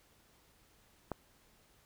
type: click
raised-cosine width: 1 ms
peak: -22 dBFS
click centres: 1.117 s
effects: pink hiss -67 dBFS RMS until 1.85 s